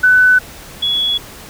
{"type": "tone pair in turn", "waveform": "sine", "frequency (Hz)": [1500, 3374], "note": ["F#6", "G#7"], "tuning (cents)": [23, 27], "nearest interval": "octave + major second", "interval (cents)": 1404, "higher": "second", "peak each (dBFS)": [-6, -13], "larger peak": "first", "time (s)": [[0.03, 0.39], [0.82, 1.18]], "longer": "neither", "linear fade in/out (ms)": 10, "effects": ["pink hiss -35 dBFS RMS until 1.49 s"]}